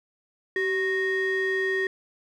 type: ring-modulated tone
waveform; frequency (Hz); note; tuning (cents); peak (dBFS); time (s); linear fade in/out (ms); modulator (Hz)
triangle; 737; F#5; -7; -18; 0.56-1.87; 2; 1120
effects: none